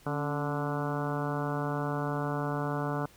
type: harmonic tone with a mistuned harmonic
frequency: 146.3 Hz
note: D3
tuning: 6 cents flat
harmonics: 1 / 2 / 3 / 4 / 5 / 6 / 7 / 8 / 9 / 10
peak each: -33 / -36 / -38 / -39 / -40 / -41 / -41 / -42 / -43 / -43 dBFS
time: 0.06-3.06 s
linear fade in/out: 5 ms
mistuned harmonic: 2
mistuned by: -61 cents
effects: pink hiss -58 dBFS RMS until 3.16 s